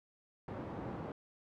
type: band-pass noise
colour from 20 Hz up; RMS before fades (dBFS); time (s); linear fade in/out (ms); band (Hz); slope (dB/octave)
pink; -43; 0.48-1.12; 2; 110 to 880; 12
effects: none